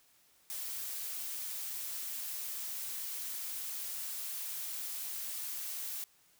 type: noise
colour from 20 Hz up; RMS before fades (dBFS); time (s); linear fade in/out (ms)
blue; -40; 0.5-6.04; 0
effects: white hiss -67 dBFS RMS until 6.39 s